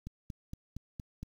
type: click train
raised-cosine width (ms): 5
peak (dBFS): -28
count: 6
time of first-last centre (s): 0.07-1.23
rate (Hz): 4.31
effects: 9-bit